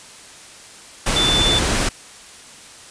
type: tone in noise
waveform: sine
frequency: 3520 Hz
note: A7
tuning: in tune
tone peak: -16 dBFS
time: 1.16-1.59 s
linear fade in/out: 5 ms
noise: pink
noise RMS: -19 dBFS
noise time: 1.06-1.89 s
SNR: 0 dB
effects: white hiss -41 dBFS RMS until 2.9 s + resampled to 22050 Hz